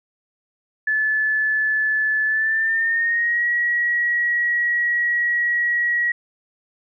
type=tone with pitch glide; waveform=sine; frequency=1733 to 1911.8 Hz; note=A6 to A#6; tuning=-27 to +43 cents; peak=-17 dBFS; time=0.87-6.12 s; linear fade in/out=5 ms; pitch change=+170 cents; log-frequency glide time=2.26-3.47 s; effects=none

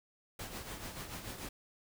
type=noise with tremolo; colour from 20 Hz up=pink; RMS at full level=-42 dBFS; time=0.39-1.49 s; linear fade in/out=5 ms; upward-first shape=triangle; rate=6.9 Hz; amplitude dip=60%; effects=none

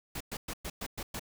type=noise bursts; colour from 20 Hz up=pink; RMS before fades=-38 dBFS; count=7; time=0.15-1.195 s; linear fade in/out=5 ms; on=55 ms; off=110 ms; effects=none

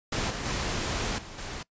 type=noise with level steps; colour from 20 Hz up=pink; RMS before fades=-29 / -34 / -30 / -43 / -37 dBFS; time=0.12-1.63 s; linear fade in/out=5 ms; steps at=0.3 / 0.45 / 1.18 / 1.38 s; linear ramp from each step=5 ms; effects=noise-tail reverb RT60 0.1 s tail -22 dB re dry + resampled to 16000 Hz

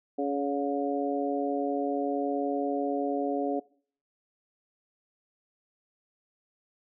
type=harmonic tone with a mistuned harmonic; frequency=140.7 Hz; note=C#3; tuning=26 cents sharp; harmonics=2 / 3 / 4 / 5; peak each=-30 / -32 / -33 / -34 dBFS; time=0.18-3.6 s; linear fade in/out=10 ms; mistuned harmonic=5; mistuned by=+26 cents; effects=noise-tail reverb RT60 0.5 s tail -22 dB re dry

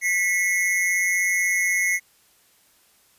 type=tone pair together; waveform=square; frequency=1984.2 / 2168 Hz; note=B6 / C#7; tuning=+8 / -39 cents; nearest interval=major second; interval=153 cents; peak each=-23 dBFS; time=0.01-2 s; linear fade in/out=50 ms; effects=white hiss -59 dBFS RMS until 3.18 s + resampled to 32000 Hz

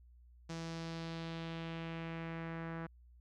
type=tone with low-pass filter sweep; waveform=sawtooth; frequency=164.81 Hz; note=E3; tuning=in tune; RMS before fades=-43 dBFS; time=0.49-2.87 s; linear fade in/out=10 ms; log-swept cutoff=6100 to 1600 Hz; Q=1.9; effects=added 60 Hz sine -58 dBFS peak until 3.2 s

